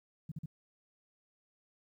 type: tone bursts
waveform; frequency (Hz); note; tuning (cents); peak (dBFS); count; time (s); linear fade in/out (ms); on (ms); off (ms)
sine; 155.56; D#3; 0; -37; 3; 0.29-0.459; 5; 27; 44
effects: 12-bit